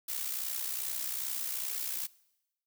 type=noise with amplitude modulation; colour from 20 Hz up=blue; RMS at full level=-33 dBFS; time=0.08-2.07 s; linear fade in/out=10 ms; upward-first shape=sine; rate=62.5 Hz; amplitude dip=60%; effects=noise-tail reverb RT60 0.9 s tail -22 dB re dry